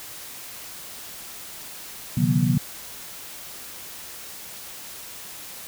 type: tone cluster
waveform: sine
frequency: 125 / 139.6 / 155.1 / 181.9 / 239.7 Hz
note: B2 / C#3 / D#3 / F#3 / A#3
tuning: +21 / +13 / -5 / -29 / +48 cents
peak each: -24 dBFS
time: 2.17-2.58 s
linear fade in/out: 5 ms
effects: white hiss -39 dBFS RMS until 5.67 s